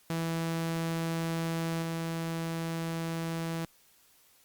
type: tone with level steps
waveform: sawtooth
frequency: 164.81 Hz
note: E3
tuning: in tune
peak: -26 / -28 dBFS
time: 0.1-3.65 s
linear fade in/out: 0 ms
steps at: 1.82 s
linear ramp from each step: 5 ms
effects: white hiss -63 dBFS RMS until 4.44 s + Opus 48 kbps